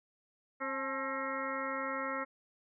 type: harmonic tone with a mistuned harmonic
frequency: 268.2 Hz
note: C4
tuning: 43 cents sharp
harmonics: 1 / 2 / 3 / 4 / 5 / 6 / 7 / 8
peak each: -43 / -40 / -47 / -42 / -39 / -51 / -42 / -45 dBFS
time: 0.6-2.25 s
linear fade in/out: 20 ms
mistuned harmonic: 3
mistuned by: +120 cents
effects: none